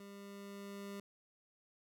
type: tone with level ramp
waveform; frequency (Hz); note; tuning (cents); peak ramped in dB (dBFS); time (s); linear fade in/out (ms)
25% pulse; 200; G3; +35; -47 to -40; 0-1; 2
effects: none